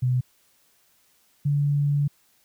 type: tone pair in turn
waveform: sine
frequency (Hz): 126.1 / 144.01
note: B2 / D3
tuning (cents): +36 / -34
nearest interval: major second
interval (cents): 230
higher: second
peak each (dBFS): -19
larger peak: neither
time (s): 0.02-0.21 / 1.45-2.08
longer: second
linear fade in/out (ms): 10
effects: white hiss -63 dBFS RMS until 2.44 s